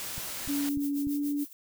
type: noise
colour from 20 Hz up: white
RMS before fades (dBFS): -37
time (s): 0-0.69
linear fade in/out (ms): 0
type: click train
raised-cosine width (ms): 5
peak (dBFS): -28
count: 4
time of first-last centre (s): 0.18-1.07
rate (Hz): 3.37
type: tone with pitch glide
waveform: sine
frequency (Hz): 284.4 to 288.5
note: C#4 to D4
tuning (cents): +45 to -31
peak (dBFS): -27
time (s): 0.48-1.45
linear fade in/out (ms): 20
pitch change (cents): +24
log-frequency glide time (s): 1.01-1.15
type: noise with tremolo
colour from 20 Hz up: violet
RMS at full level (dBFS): -40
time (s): 0.53-1.53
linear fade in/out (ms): 2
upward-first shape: sine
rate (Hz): 7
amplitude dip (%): 85
effects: none